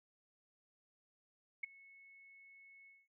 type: tone with ADSR envelope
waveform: sine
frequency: 2198 Hz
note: C#7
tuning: 15 cents flat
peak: -34 dBFS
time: 1.63-3.08 s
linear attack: 8 ms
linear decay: 11 ms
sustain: -24 dB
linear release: 210 ms
effects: none